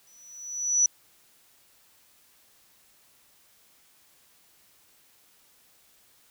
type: tone with exponential growth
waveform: sine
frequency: 5920 Hz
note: F#8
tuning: in tune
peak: -16 dBFS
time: 0.07-0.86 s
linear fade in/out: 2 ms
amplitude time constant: 170 ms
effects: white hiss -61 dBFS RMS until 6.3 s